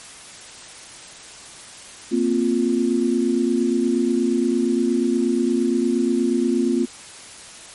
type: chord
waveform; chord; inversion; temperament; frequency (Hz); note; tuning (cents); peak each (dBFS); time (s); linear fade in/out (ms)
sine; Bb suspended second; none; equal; 233.1 / 261.6 / 349.2; Bb3 / C4 / F4; 0 / 0 / 0; -21; 2.11-6.86; 20
effects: white hiss -40 dBFS RMS until 7.74 s + MP3 48 kbps